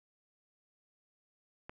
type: click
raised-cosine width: 0.5 ms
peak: -29 dBFS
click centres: 1.695 s
effects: none